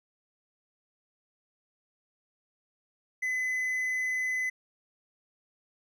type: tone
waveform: triangle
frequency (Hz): 2019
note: B6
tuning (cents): +38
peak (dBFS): -26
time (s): 3.22-4.5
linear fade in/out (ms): 10
effects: none